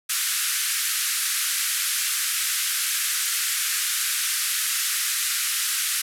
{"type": "band-pass noise", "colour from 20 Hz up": "white", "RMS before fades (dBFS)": -25, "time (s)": [0.09, 6.02], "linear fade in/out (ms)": 10, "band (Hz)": [1300, 13000], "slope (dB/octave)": 48, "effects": []}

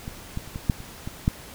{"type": "clicks", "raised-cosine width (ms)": 5, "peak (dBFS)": [-20, -16, -28, -20, -7, -26, -19, -7], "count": 8, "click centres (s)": [0.079, 0.374, 0.476, 0.559, 0.698, 0.804, 1.075, 1.279], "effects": ["pink hiss -43 dBFS RMS until 1.54 s"]}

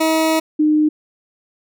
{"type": "tone pair in turn", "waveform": ["20% pulse", "sine"], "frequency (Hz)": [319.2, 304.8], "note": ["D#4", "D#4"], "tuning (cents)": [44, -36], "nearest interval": "minor second", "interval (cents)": 80, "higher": "first", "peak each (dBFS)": [-9, -11], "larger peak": "first", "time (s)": [[0, 0.4], [0.59, 0.89]], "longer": "first", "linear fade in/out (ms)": 10, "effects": []}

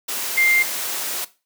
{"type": "tone in noise", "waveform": "sine", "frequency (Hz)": 2100, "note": "C7", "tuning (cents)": 6, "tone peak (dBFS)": -14, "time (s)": [0.37, 0.63], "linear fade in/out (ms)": 10, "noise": "white", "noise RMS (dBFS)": -26, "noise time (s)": [0.08, 1.25], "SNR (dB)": 9, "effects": ["noise-tail reverb RT60 0.3 s tail -17 dB re dry", "high-pass 300 Hz 12 dB/octave"]}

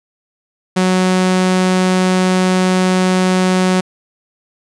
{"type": "tone", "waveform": "sawtooth", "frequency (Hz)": 184.8, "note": "F#3", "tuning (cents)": -2, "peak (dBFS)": -7, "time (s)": [0.76, 3.81], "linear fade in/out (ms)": 10, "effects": ["resampled to 22050 Hz"]}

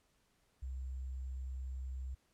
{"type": "tone with sample-and-hold", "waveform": "sine", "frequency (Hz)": 64.9, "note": "C2", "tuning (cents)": -13, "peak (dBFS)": -39, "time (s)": [0.62, 2.15], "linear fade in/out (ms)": 10, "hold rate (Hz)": 7350, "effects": ["pink hiss -75 dBFS RMS until 2.33 s", "low-pass 12000 Hz 12 dB/octave"]}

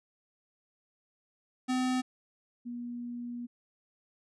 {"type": "tone pair in turn", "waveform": ["square", "sine"], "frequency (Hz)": [255, 240.7], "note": ["C4", "B3"], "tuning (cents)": [-44, -44], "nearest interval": "minor second", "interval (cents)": 100, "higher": "first", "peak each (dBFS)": [-28, -36], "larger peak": "first", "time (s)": [[1.68, 2.02], [2.65, 3.47]], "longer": "second", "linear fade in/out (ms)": 20, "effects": ["resampled to 22050 Hz"]}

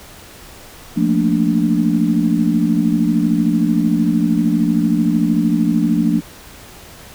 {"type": "chord", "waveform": "sine", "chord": "Bb major seventh", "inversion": "second", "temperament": "equal", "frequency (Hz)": [174.61, 220, 233.1, 293.7], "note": ["F3", "A3", "Bb3", "D4"], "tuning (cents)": [0, 0, 0, 0], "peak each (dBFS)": -18, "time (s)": [0.96, 6.21], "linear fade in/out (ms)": 20, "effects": ["pink hiss -39 dBFS RMS until 7.14 s"]}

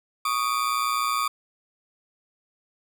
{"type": "ring-modulated tone", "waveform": "40% pulse", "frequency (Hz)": 1178, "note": "D6", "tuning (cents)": 5, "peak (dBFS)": -19, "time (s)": [0.25, 1.28], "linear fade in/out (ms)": 5, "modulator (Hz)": 59.9, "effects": []}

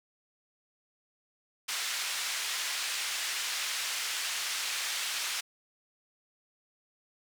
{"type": "band-pass noise", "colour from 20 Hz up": "pink", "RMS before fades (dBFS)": -34, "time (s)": [1.68, 5.41], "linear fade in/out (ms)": 10, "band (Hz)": [1900, 8700], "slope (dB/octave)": 12, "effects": []}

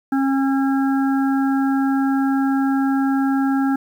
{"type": "harmonic tone", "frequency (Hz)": 271, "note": "C#4", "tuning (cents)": -39, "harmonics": [1, 3, 5, 6], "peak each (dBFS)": [-16, -26, -30, -32], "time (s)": [0.12, 3.76], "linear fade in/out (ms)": 5, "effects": ["8-bit"]}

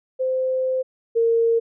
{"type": "tone pair in turn", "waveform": "sine", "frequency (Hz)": [518, 459.9], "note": ["C5", "A#4"], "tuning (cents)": [-17, -23], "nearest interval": "major second", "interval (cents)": 206, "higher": "first", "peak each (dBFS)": [-19, -15], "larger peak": "second", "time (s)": [[0.19, 0.83], [1.15, 1.6]], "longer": "first", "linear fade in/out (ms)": 20, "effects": []}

